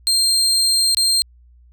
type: tone with dropouts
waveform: 30% pulse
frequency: 4186 Hz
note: C8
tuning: in tune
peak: -11 dBFS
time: 0.07-1.22 s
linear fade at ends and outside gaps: 0 ms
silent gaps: 0.947-0.97 s
effects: added 60 Hz sine -46 dBFS peak until 1.72 s